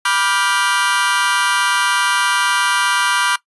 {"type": "chord", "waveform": "sawtooth", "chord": "G dominant seventh", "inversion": "first", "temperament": "just", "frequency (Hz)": [980, 1176, 1411.2, 1568], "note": ["B5", "D6", "F6", "G6"], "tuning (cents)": [-14, 2, 18, 0], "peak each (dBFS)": -16, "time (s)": [0.05, 3.36], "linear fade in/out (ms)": 5, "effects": ["noise-tail reverb RT60 0.1 s tail -19 dB re dry", "resampled to 24000 Hz"]}